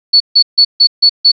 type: tone bursts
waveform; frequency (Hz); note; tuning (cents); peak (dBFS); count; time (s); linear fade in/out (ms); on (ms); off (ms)
sine; 4435; C#8; 0; -3; 6; 0.13-1.318; 10; 73; 150
effects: none